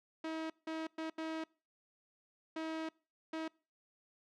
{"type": "tone bursts at uneven times", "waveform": "sawtooth", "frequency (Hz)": 320, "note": "D#4", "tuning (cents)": 49, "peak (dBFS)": -34, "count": 6, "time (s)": [[0.24, 0.5], [0.67, 0.87], [0.98, 1.1], [1.18, 1.44], [2.56, 2.89], [3.33, 3.48]], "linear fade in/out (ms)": 5, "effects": ["noise-tail reverb RT60 0.4 s tail -25 dB re dry", "low-pass 4000 Hz 12 dB/octave"]}